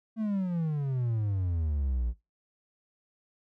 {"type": "exponential sweep", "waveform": "triangle", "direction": "down", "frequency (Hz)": [226.1, 55.7], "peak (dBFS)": -25, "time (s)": [0.16, 2.14], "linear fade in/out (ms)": 50, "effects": ["noise-tail reverb RT60 0.2 s tail -17 dB re dry"]}